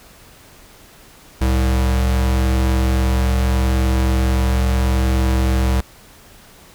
square tone pair together, 65 / 108.59 Hz, C2 / A2, -11 / -22 cents, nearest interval major sixth, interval 889 cents, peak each -15 / -25 dBFS, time 1.41-5.81 s, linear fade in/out 5 ms, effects pink hiss -45 dBFS RMS until 6.74 s

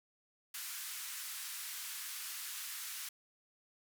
white band-pass noise, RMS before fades -44 dBFS, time 0.54-3.09 s, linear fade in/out 5 ms, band 1200 to 16000 Hz, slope 24 dB/octave, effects none

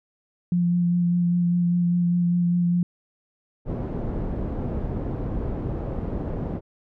sine tone with vibrato, 174.61 Hz, F3, in tune, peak -18 dBFS, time 0.52-2.83 s, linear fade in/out 2 ms, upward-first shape sine, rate 5 Hz, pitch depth 15 cents each way
pink low-pass noise, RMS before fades -28 dBFS, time 3.65-6.61 s, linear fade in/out 50 ms, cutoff 470 Hz, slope 12 dB/octave
effects none

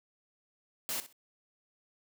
white noise with echo, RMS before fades -35 dBFS, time 0.89-1 s, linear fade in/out 0 ms, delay 63 ms, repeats 2, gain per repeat -14 dB, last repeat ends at 1.126 s, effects high-pass 150 Hz 12 dB/octave

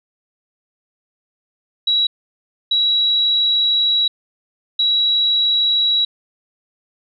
sine tone bursts at uneven times, 3889 Hz, B7, 27 cents flat, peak -13 dBFS, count 3, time 1.87-2.07 / 2.71-4.08 / 4.79-6.05 s, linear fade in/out 5 ms, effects none

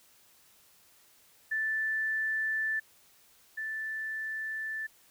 sine tone pair in turn, 1760 / 1760 Hz, A6 / A6, 0 / 0 cents, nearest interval unison, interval 0 cents, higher neither, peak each -28 / -33 dBFS, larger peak first, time 1.51-2.8 / 3.57-4.87 s, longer second, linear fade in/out 10 ms, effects white hiss -62 dBFS RMS until 5.1 s

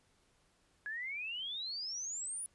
sine exponential sweep, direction up, 1660 to 10030 Hz, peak -38 dBFS, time 0.86-2.46 s, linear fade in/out 0 ms, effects pink hiss -72 dBFS RMS until 2.54 s + resampled to 24000 Hz

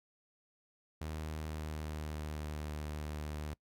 sawtooth tone with pitch glide, 77.78 to 75.52 Hz, D#2 to D2, 0 to +49 cents, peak -35 dBFS, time 1.01-3.54 s, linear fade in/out 5 ms, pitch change -51 cents, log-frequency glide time 1.31-2.65 s, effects noise-tail reverb RT60 0.1 s tail -23 dB re dry

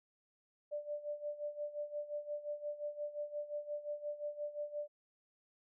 sine tone with tremolo, 590 Hz, D5, 8 cents sharp, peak -36 dBFS, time 0.71-4.88 s, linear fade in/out 20 ms, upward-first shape sine, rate 5.7 Hz, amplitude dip 80%, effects none

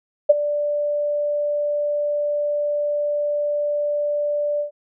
sine tone with ADSR envelope, 587.3 Hz, D5, in tune, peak -5 dBFS, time 0.29-4.71 s, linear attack 12 ms, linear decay 24 ms, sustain -14 dB, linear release 110 ms, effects none

